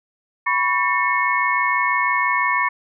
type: tone cluster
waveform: sine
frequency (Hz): 987 / 1113 / 1798 / 2192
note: B5 / C#6 / A6 / C#7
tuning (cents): -1 / +7 / +37 / -20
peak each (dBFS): -22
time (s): 0.46-2.69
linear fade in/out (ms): 10
effects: none